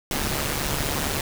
pink noise with amplitude modulation, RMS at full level -23 dBFS, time 0.11-1.21 s, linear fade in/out 2 ms, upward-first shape sine, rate 144 Hz, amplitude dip 65%, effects none

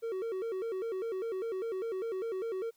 triangle tone with vibrato, 415.3 Hz, G#4, in tune, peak -31 dBFS, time 0.02-2.71 s, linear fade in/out 20 ms, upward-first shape square, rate 5 Hz, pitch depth 170 cents each way, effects white hiss -71 dBFS RMS until 2.76 s

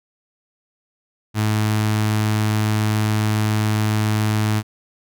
sawtooth tone with notch filter, 107.2 Hz, A2, 45 cents flat, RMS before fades -19 dBFS, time 1.34-4.63 s, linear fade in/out 50 ms, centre 510 Hz, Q 1.7, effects none

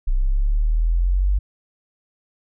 sine exponential sweep, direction up, 31.01 to 49.9 Hz, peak -15 dBFS, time 0.07-1.39 s, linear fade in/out 10 ms, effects none

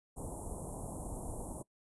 pink band-stop noise, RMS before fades -42 dBFS, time 0.16-1.63 s, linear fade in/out 20 ms, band 960 to 8200 Hz, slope 48 dB/octave, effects noise-tail reverb RT60 0.1 s tail -21 dB re dry + resampled to 24000 Hz

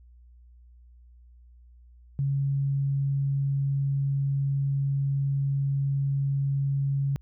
sine tone, 138.59 Hz, C#3, in tune, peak -23 dBFS, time 2.19-7.16 s, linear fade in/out 0 ms, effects added 60 Hz sine -50 dBFS peak until 7.21 s

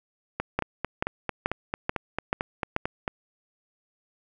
two click trains, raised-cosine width 0.5 ms, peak -9 / -12 dBFS, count 6 / 13, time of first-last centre 0.59-2.764 / 0.4-3.079 s, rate 2.3 / 4.48 Hz, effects none

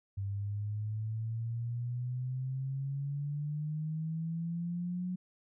sine exponential sweep, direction up, 98 to 183.1 Hz, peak -33 dBFS, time 0.17-5.16 s, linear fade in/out 10 ms, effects none

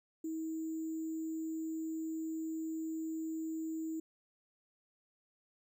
sine tone with sample-and-hold, 320 Hz, D#4, 49 cents sharp, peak -36 dBFS, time 0.24-4 s, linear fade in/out 5 ms, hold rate 7350 Hz, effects none

